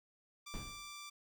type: tone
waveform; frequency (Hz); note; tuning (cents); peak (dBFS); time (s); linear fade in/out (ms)
10% pulse; 1174.7; D6; 0; -39; 0.46-1.1; 10
type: noise with exponential decay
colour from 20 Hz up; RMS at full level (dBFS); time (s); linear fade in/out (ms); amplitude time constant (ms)
brown; -39; 0.54-0.95; 0; 87
effects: none